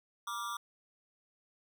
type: tone with amplitude modulation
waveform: square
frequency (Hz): 1174.7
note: D6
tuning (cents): 0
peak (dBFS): -33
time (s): 0.27-0.57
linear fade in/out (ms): 5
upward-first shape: sine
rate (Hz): 217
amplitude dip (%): 95
effects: none